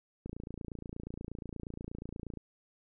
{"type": "click train", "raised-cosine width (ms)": 3, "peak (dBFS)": -28, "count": 61, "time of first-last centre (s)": [0.26, 2.373], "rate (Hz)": 28.4, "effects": []}